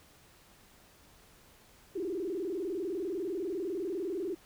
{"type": "tone with vibrato", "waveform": "sine", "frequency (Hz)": 362.6, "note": "F#4", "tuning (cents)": -35, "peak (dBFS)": -32, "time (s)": [1.95, 4.35], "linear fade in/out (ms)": 10, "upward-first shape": "square", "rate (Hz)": 20, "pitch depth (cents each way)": 150, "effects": ["pink hiss -60 dBFS RMS until 4.45 s"]}